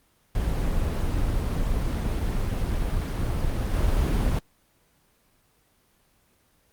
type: noise with level steps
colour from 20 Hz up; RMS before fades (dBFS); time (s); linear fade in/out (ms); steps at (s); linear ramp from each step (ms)
brown; -25 / -22; 0.35-4.39; 2; 3.73; 5
effects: pink hiss -64 dBFS RMS until 6.72 s + Opus 24 kbps